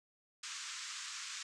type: band-pass noise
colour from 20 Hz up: white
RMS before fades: -45 dBFS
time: 0.43-1.43 s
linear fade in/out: 5 ms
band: 1100 to 7700 Hz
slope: 48 dB/octave
effects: none

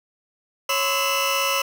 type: tone cluster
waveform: 30% pulse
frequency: 551 / 1023 / 1306 / 2668 / 2949 Hz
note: C#5 / C6 / E6 / E7 / F#7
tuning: -11 / -39 / -17 / +20 / -6 cents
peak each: -24 dBFS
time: 0.69-1.62 s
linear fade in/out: 5 ms
effects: none

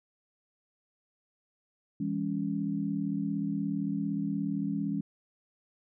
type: tone cluster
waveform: sine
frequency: 166 / 203.3 / 279.3 Hz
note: E3 / G#3 / C#4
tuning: +12 / -37 / +13 cents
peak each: -35 / -32 / -33 dBFS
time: 2-5.01 s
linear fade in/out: 5 ms
effects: none

